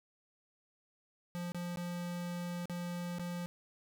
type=tone with dropouts; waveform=square; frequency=175.1 Hz; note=F3; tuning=5 cents sharp; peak=-38 dBFS; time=1.35-3.46 s; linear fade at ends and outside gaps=0 ms; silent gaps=1.52-1.546 / 1.759-1.772 / 2.656-2.697 / 3.185-3.195 s; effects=none